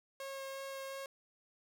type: tone with vibrato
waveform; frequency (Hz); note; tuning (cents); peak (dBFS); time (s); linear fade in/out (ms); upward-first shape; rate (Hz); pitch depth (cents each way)
sawtooth; 542; C#5; -39; -38; 0.2-1.06; 2; sine; 2.8; 9
effects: none